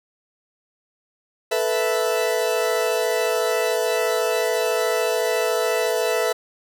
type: chord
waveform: 40% pulse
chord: A suspended second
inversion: none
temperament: equal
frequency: 440 / 493.9 / 659.3 Hz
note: A4 / B4 / E5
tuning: 0 / 0 / 0 cents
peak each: -23 dBFS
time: 1.51-6.33 s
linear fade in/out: 10 ms
effects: none